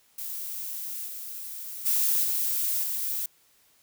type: noise with level steps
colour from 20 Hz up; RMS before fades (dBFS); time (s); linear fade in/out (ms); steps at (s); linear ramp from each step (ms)
violet; -35 / -38 / -24 / -27 / -30; 0.18-3.26; 5; 1.06 / 1.85 / 2.23 / 2.82; 20
effects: white hiss -63 dBFS RMS until 3.82 s